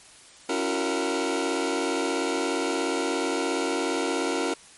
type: chord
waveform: sawtooth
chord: F# dominant seventh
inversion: second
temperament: just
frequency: 277.5 / 333 / 370 / 462.5 Hz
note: C#4 / E4 / F#4 / A#4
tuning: +2 / +18 / 0 / -14 cents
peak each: -26 dBFS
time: 0.49-4.54 s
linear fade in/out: 5 ms
effects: white hiss -50 dBFS RMS until 4.77 s + MP3 48 kbps